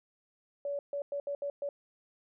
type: tone bursts at uneven times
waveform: sine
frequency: 569 Hz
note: C#5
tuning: 45 cents sharp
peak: -32 dBFS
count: 6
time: 0.65-0.79 / 0.93-1.02 / 1.12-1.2 / 1.27-1.35 / 1.42-1.5 / 1.62-1.69 s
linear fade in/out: 2 ms
effects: none